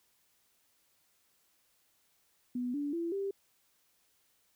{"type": "tone with pitch steps", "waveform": "sine", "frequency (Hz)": [246.9, 288.6, 337.3, 394.2], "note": ["B3", "D4", "E4", "G4"], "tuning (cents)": [0, -30, 40, 10], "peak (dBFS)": -32, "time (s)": [2.55, 3.31], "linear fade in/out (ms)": 5, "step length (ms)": 190, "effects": ["white hiss -72 dBFS RMS until 4.55 s"]}